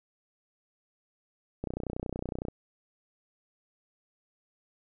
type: click train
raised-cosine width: 2 ms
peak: -20 dBFS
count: 27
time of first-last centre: 1.64-2.484 s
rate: 30.8 Hz
effects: none